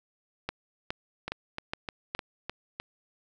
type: two click trains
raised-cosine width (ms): 0.3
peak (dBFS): -18 / -15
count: 6 / 5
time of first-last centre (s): 1.28-2.8 / 0.49-2.15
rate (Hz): 3.29 / 2.41
effects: none